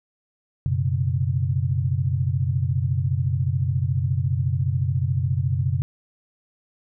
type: chord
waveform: sine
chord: F# suspended fourth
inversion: none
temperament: equal with one note detuned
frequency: 92.5 / 123.47 / 137.63 Hz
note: F#2 / B2 / C#3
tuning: 0 / 0 / -12 cents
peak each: -24 dBFS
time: 0.66-5.82 s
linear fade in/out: 0 ms
effects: none